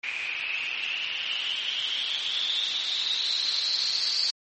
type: noise with low-pass filter sweep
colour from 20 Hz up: blue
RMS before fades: -29 dBFS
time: 0.03-4.31 s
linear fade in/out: 10 ms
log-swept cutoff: 2400 to 4600 Hz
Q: 9.9
effects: MP3 32 kbps